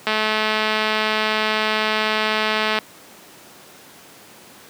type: click train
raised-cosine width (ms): 0.3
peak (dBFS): -4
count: 588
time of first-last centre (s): 0.07-2.788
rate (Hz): 216
effects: pink hiss -44 dBFS RMS until 4.69 s + high-pass 200 Hz 12 dB/octave